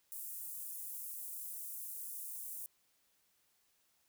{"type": "high-pass noise", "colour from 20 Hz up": "pink", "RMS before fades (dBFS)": -45, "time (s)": [0.12, 2.66], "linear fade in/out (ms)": 0, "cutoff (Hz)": 9800, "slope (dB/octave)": 24, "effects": ["white hiss -75 dBFS RMS until 4.08 s"]}